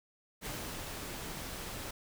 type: noise with ADSR envelope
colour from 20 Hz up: pink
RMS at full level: -40 dBFS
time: 0.41-1.91 s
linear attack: 44 ms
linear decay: 330 ms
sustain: -2 dB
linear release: 6 ms
effects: none